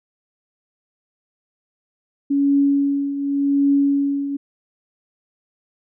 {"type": "tone with tremolo", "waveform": "sine", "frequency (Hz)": 280.7, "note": "C#4", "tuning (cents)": 22, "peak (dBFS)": -12, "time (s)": [2.3, 4.37], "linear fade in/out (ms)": 10, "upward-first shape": "triangle", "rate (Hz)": 0.88, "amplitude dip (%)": 70, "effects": []}